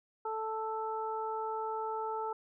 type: harmonic tone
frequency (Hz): 440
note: A4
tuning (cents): 0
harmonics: 1 / 2 / 3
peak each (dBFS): -38 / -36 / -41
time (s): 0.25-2.33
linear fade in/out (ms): 5
effects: none

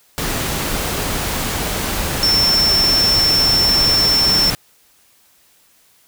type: tone in noise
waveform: sine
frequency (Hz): 5390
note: E8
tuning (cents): +38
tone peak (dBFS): -12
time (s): 2.23-4.5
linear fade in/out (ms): 0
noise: pink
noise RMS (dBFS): -21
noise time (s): 0.18-4.55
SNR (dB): +6
effects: white hiss -54 dBFS RMS until 6.07 s

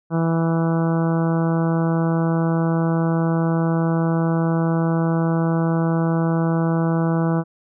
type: harmonic tone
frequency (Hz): 164.81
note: E3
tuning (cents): 0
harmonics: 1 / 2 / 3 / 4 / 5 / 6 / 7 / 8 / 9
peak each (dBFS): -18 / -24 / -28 / -30 / -32 / -34 / -35 / -36 / -37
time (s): 0.1-7.44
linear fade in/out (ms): 50
effects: none

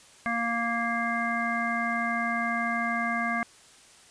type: harmonic tone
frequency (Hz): 233.1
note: A#3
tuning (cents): 0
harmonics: 1 / 3 / 5 / 7 / 9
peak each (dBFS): -32 / -32 / -32 / -32 / -32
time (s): 0.26-3.43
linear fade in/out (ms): 0
effects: white hiss -54 dBFS RMS until 4.1 s + resampled to 22050 Hz

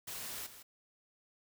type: noise with echo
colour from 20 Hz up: white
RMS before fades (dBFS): -43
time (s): 0.07-0.47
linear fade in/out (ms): 10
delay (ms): 160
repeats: 1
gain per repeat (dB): -11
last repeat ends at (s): 0.63
effects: none

